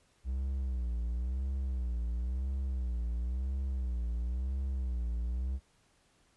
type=tone with vibrato; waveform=triangle; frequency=62.5 Hz; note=B1; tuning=21 cents sharp; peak=-29 dBFS; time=0.24-5.6 s; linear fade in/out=50 ms; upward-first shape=sine; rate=0.97 Hz; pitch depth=120 cents each way; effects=pink hiss -69 dBFS RMS until 6.36 s + resampled to 24000 Hz

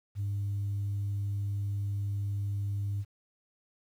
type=tone; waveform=sine; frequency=100.7 Hz; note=G2; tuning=47 cents sharp; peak=-28 dBFS; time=0.15-3.05 s; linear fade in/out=50 ms; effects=tanh soft clip ceiling -27 dBFS + 10-bit

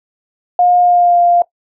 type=tone with pitch glide; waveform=sine; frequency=713 to 697.9 Hz; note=F5 to F5; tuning=+36 to -1 cents; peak=-7 dBFS; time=0.59-1.42 s; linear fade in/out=2 ms; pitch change=-37 cents; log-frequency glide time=0.79-1.19 s; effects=noise-tail reverb RT60 0.1 s tail -19 dB re dry

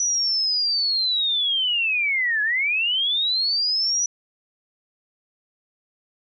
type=linear two-way sweep; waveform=sine; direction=down then up; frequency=5920 to 1668 to 5920 Hz; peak=-19 dBFS; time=0-4.06 s; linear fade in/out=2 ms; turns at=2.42 s; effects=none

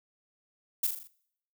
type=noise with echo; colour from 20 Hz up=violet; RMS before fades=-27 dBFS; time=0.83-0.87 s; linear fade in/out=5 ms; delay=41 ms; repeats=5; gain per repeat=-5 dB; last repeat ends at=1.075 s; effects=noise-tail reverb RT60 0.7 s tail -23 dB re dry

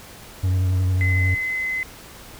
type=tone with vibrato; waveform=triangle; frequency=92.5 Hz; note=F#2; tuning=in tune; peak=-15 dBFS; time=0.43-1.35 s; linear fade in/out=10 ms; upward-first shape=sine; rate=11 Hz; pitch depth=25 cents each way
type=tone; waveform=sine; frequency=2041 Hz; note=C7; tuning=44 cents flat; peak=-22 dBFS; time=1.01-1.83 s; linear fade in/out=0 ms
effects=pink hiss -42 dBFS RMS until 2.39 s

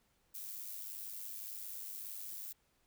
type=noise with amplitude modulation; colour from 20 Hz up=violet; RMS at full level=-43 dBFS; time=0.34-2.53 s; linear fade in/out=10 ms; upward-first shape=sine; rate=102 Hz; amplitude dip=55%; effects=pink hiss -75 dBFS RMS until 2.86 s

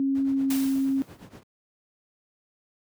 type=tone with pitch glide; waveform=sine; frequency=272.1 to 269.8 Hz; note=C#4 to C#4; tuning=-32 to -47 cents; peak=-21 dBFS; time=0-1.02 s; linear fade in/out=0 ms; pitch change=-15 cents; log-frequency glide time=0.24-0.54 s
type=noise with tremolo; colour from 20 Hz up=brown; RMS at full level=-36 dBFS; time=0.15-1.43 s; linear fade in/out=0 ms; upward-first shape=triangle; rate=8.5 Hz; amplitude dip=85%
type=noise with exponential decay; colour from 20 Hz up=white; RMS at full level=-32 dBFS; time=0.5-1.24 s; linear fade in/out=5 ms; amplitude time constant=160 ms
effects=high-pass 150 Hz 12 dB/octave

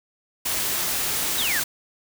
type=noise; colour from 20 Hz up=white; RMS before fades=-25 dBFS; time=0.45-1.64 s; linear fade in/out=10 ms
type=exponential sweep; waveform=sine; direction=down; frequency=3951 to 1522 Hz; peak=-24 dBFS; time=1.38-1.6 s; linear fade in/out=2 ms
effects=none

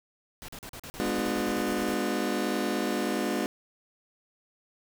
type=noise bursts; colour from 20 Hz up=pink; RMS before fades=-42 dBFS; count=15; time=0.42-1.94 s; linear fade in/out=0 ms; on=64 ms; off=40 ms
type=chord; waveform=30% pulse; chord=G# diminished seventh; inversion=none; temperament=just; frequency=207.7 / 249.2 / 299 / 358.8 Hz; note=G#3 / B3 / D4 / F4; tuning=0 / +16 / +31 / +47 cents; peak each=-30 dBFS; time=1-3.46 s; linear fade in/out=0 ms
effects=none

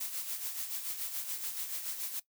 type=noise with tremolo; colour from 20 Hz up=blue; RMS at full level=-36 dBFS; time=0-2.2 s; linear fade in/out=10 ms; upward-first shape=sine; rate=7 Hz; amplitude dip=55%; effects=noise-tail reverb RT60 0.1 s tail -18 dB re dry

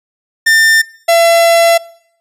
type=tone pair in turn; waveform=45% pulse; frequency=1800 / 674.2 Hz; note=A6 / E5; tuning=+39 / +39 cents; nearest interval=octave + perfect fourth; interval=1700 cents; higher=first; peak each=-6 dBFS; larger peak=neither; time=0.46-0.82 / 1.08-1.78 s; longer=second; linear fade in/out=10 ms; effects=noise-tail reverb RT60 0.7 s tail -22 dB re dry + resampled to 32000 Hz

